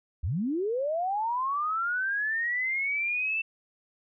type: linear sweep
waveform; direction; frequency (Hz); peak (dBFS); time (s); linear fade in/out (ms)
sine; up; 61.2 to 2676; -26; 0.23-3.42; 10
effects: none